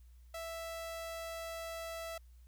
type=tone; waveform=sawtooth; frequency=660 Hz; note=E5; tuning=2 cents sharp; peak=-37 dBFS; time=0.34-2.18 s; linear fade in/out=5 ms; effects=added 60 Hz sine -55 dBFS peak until 2.47 s + white hiss -75 dBFS RMS until 2.47 s